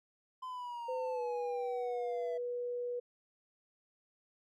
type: exponential sweep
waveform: triangle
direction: down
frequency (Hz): 1031 to 659.3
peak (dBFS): -38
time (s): 0.42-2.38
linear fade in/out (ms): 10
type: tone with pitch glide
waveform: sine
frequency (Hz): 510 to 487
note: C5 to B4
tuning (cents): -44 to -24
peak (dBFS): -35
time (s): 0.88-3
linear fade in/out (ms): 10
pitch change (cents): -80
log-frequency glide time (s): 1.13-1.21
effects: none